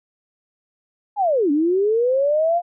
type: linear two-way sweep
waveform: sine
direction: down then up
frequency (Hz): 855 to 280 to 710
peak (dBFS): -15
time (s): 1.16-2.62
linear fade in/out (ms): 50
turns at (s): 1.51
effects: none